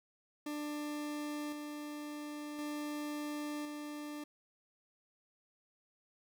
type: tone with tremolo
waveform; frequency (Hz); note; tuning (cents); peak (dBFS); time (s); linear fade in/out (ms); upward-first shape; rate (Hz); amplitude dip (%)
40% pulse; 296.6; D4; +17; -37; 0.46-4.24; 5; square; 0.47; 35
effects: 13-bit